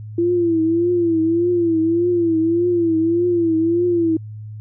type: tone with vibrato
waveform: sine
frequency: 337.2 Hz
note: E4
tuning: 39 cents sharp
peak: -14 dBFS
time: 0.18-4.17 s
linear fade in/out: 5 ms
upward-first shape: triangle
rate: 1.7 Hz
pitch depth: 98 cents each way
effects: added 107 Hz sine -30 dBFS peak until 4.6 s